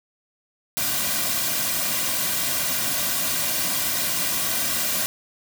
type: noise with comb filter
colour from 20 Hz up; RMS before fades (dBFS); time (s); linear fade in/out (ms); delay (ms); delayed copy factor
white; -24; 0.77-5.06; 0; 2.3; -0.7
effects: none